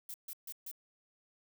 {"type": "noise bursts", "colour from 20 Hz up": "violet", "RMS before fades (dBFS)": -44, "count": 4, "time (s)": [0.09, 0.714], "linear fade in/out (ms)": 2, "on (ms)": 51, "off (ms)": 140, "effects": []}